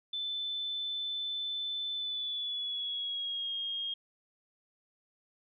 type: tone with pitch glide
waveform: sine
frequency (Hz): 3520 to 3247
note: A7 to G#7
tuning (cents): 0 to -40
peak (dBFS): -33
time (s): 0.13-3.94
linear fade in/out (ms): 5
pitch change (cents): -140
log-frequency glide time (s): 1.95-3.53
effects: none